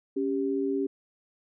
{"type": "tone pair together", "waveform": "sine", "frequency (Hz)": [277.2, 393.9], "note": ["C#4", "G4"], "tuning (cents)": [0, 8], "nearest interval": "tritone", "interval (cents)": 608, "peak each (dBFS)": -28, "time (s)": [0.16, 0.87], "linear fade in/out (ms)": 10, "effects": []}